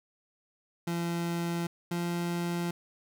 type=tone pair in turn; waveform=30% pulse; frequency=170.6 / 172.68 Hz; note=F3 / F3; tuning=-40 / -19 cents; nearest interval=unison; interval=21 cents; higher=second; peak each=-27 dBFS; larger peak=neither; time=0.87-1.67 / 1.91-2.71 s; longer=neither; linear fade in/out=5 ms; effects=none